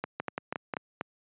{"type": "two click trains", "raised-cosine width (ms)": 0.5, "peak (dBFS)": [-16, -16], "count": [5, 4], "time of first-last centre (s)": [[0.04, 1.011], [0.2, 0.738]], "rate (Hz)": [4.12, 5.58], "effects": ["high-pass 150 Hz 12 dB/octave", "resampled to 8000 Hz"]}